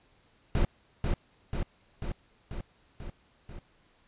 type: noise with echo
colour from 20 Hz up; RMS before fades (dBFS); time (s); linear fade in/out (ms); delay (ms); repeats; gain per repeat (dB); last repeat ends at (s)
brown; -24; 0.55-0.65; 2; 490; 6; -3; 3.59
effects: pink hiss -65 dBFS RMS until 4.07 s + resampled to 8000 Hz